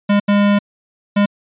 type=tone bursts at uneven times; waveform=square; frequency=203.5 Hz; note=G#3; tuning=35 cents flat; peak=-11 dBFS; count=3; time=0.09-0.2 / 0.28-0.59 / 1.16-1.26 s; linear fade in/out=10 ms; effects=resampled to 8000 Hz